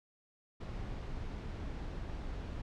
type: noise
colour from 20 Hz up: brown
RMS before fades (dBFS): -41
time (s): 0.6-2.62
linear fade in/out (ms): 10
effects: low-pass 5000 Hz 12 dB/octave